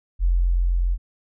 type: tone with level ramp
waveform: sine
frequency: 43.84 Hz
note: F1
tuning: 7 cents sharp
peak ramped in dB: -15 to -18 dBFS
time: 0.19-0.98 s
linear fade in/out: 50 ms
effects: none